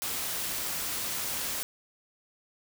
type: noise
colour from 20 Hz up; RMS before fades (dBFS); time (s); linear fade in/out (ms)
white; -33; 0.02-1.63; 0
effects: none